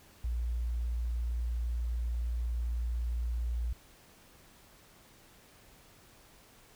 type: tone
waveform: sine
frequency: 58.9 Hz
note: A#1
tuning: 19 cents sharp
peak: -30 dBFS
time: 0.24-3.73 s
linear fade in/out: 5 ms
effects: pink hiss -59 dBFS RMS until 6.75 s